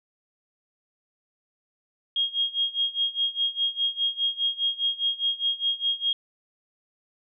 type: tone with tremolo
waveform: sine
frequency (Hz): 3259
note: G#7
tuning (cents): -33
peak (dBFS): -20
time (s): 2.16-6.13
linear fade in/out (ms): 2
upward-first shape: sine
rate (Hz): 4.9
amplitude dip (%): 90
effects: none